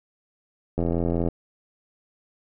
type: click train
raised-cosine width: 2 ms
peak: -12 dBFS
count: 44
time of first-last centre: 0.78-1.286 s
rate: 84.9 Hz
effects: none